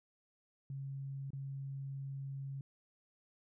sine tone with dropouts, 136.9 Hz, C#3, 21 cents flat, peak -40 dBFS, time 0.7-2.61 s, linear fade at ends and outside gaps 2 ms, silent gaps 1.305-1.332 s, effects none

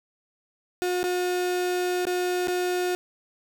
35% pulse tone with dropouts, 360 Hz, F#4, 47 cents flat, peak -22 dBFS, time 0.82-2.95 s, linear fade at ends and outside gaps 0 ms, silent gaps 1.031-1.04 / 2.053-2.069 / 2.473-2.482 s, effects none

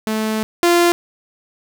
sawtooth tone pair in turn, 218 / 346.1 Hz, A3 / F4, -16 / -16 cents, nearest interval minor sixth, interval 800 cents, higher second, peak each -14 / -7 dBFS, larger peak second, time 0.07-0.43 / 0.63-0.92 s, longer first, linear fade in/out 0 ms, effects none

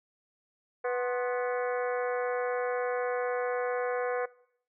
harmonic tone with a mistuned harmonic, 246.9 Hz, B3, in tune, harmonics 2 / 3 / 4 / 5 / 6 / 7 / 8 / 9, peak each -29 / -36 / -40 / -43 / -40 / -42 / -47 / -48 dBFS, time 0.84-4.26 s, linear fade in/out 10 ms, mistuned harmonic 4, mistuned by +120 cents, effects noise-tail reverb RT60 0.7 s tail -22 dB re dry

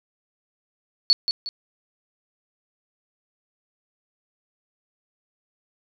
sine tone with echo, 4435 Hz, C#8, in tune, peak -12 dBFS, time 1.1-1.13 s, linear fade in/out 0 ms, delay 180 ms, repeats 2, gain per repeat -8 dB, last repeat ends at 1.49 s, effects none

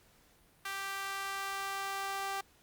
sawtooth tone with high-pass filter sweep, 392 Hz, G4, in tune, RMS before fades -38 dBFS, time 0.65-2.41 s, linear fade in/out 5 ms, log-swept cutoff 1400 to 850 Hz, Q 1.6, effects pink hiss -65 dBFS RMS until 2.62 s + Opus 48 kbps

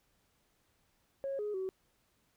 sine tone with pitch steps, 547 / 417.7 / 378.1 Hz, C#5 / G#4 / F#4, -23 / +10 / +38 cents, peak -33 dBFS, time 1.24-1.69 s, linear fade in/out 0 ms, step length 150 ms, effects tanh soft clip ceiling -30 dBFS + pink hiss -74 dBFS RMS until 2.36 s

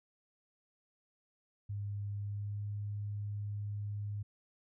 sine tone with pitch glide, 101.8 to 103.04 Hz, G#2 to G#2, -34 to -13 cents, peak -36 dBFS, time 1.69-4.23 s, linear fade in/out 10 ms, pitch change +21 cents, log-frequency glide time 2.19-2.64 s, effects none

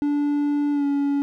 triangle tone with pitch glide, 290.4 to 282.8 Hz, D4 to C#4, -19 to +35 cents, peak -17 dBFS, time 0.02-1.22 s, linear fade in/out 0 ms, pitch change -46 cents, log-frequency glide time 0.72-0.85 s, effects none

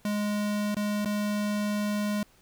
square tone with dropouts, 207.7 Hz, G#3, in tune, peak -27 dBFS, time 0.05-2.23 s, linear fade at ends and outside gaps 2 ms, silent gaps 0.746-0.767 / 1.048-1.057 s, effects pink hiss -61 dBFS RMS until 2.41 s

